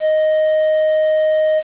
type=tone; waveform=triangle; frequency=622.3 Hz; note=D#5; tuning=in tune; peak=-10 dBFS; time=0-1.63 s; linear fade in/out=50 ms; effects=resampled to 8000 Hz + 7-bit